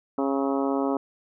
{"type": "harmonic tone with a mistuned harmonic", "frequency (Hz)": 137.3, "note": "C#3", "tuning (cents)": -16, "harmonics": [2, 3, 4, 5, 6, 7, 8, 9], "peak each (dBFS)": [-25, -29, -31, -33, -35, -36, -37, -38], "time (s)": [0.18, 0.97], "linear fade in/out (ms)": 2, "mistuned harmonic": 9, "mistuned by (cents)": 58, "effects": []}